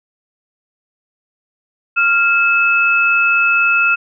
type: tone pair together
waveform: sine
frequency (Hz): 1392 / 2602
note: F6 / E7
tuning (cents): -6 / -23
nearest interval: major seventh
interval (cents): 1083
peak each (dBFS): -13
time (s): 1.96-3.96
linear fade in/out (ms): 20
effects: none